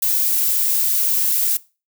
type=noise; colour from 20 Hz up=violet; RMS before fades=-18 dBFS; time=0.02-1.57 s; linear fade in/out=5 ms; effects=noise-tail reverb RT60 0.3 s tail -20 dB re dry